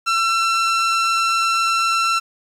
sawtooth tone, 1346 Hz, E6, 36 cents sharp, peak -12 dBFS, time 0.06-2.2 s, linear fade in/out 20 ms, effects low-pass 7000 Hz 12 dB/octave + 8-bit

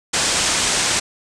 white low-pass noise, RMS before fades -19 dBFS, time 0.13-1 s, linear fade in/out 10 ms, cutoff 8700 Hz, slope 48 dB/octave, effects none

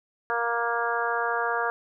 harmonic tone, 234.5 Hz, A#3, 11 cents sharp, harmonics 2 / 3 / 4 / 5 / 6 / 7, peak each -31 / -31 / -31 / -31 / -31 / -31 dBFS, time 0.3-1.7 s, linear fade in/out 0 ms, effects none

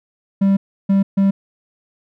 triangle tone bursts at uneven times, 196 Hz, G3, in tune, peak -9 dBFS, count 3, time 0.41-0.57 / 0.89-1.03 / 1.17-1.31 s, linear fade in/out 10 ms, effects none

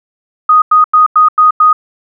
sine tone bursts, 1244.5 Hz, D#6, in tune, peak -3 dBFS, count 6, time 0.49-1.73 s, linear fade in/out 5 ms, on 130 ms, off 92 ms, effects none

